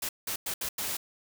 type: noise bursts at uneven times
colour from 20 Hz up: white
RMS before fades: -33 dBFS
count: 5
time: 0.02-0.09 / 0.27-0.36 / 0.46-0.54 / 0.61-0.69 / 0.78-0.97 s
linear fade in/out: 5 ms
effects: none